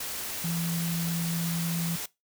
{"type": "tone in noise", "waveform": "sine", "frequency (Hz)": 168.2, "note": "E3", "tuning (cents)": 35, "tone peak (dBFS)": -28, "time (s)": [0.44, 1.96], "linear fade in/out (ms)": 5, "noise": "white", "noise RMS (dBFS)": -35, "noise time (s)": [0, 2.06], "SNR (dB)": 4, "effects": ["noise-tail reverb RT60 0.2 s tail -20 dB re dry"]}